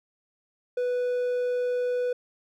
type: tone with hard clipping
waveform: triangle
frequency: 493.9 Hz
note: B4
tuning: in tune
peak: -25 dBFS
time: 0.77-2.13 s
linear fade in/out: 5 ms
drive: 6 dB
effects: none